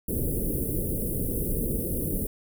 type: band-stop noise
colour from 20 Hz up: pink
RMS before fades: -28 dBFS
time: 0.08-2.27 s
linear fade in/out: 5 ms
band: 510 to 10000 Hz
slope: 48 dB/octave
effects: none